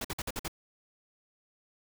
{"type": "noise bursts", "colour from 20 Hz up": "pink", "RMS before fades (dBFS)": -35, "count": 6, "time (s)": [0.01, 0.481], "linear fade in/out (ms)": 5, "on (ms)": 36, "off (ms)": 51, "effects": []}